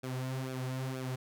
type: tone with flanger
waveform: sawtooth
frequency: 130 Hz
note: C3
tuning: 11 cents flat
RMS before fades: -37 dBFS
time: 0.03-1.16 s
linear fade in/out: 10 ms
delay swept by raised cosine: 0.99 to 5.29 ms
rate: 2.1 Hz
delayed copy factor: -0.7
effects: none